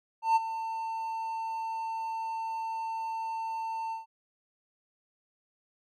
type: tone with ADSR envelope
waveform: triangle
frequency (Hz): 898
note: A5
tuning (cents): +35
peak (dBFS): -17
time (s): 0.22-4.06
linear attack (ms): 140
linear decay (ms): 24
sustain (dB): -13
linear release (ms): 140
effects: none